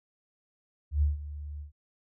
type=tone with ADSR envelope; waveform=sine; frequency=73.6 Hz; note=D2; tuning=4 cents sharp; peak=-20 dBFS; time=0.91-1.72 s; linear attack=110 ms; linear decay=150 ms; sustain=-16 dB; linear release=120 ms; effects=none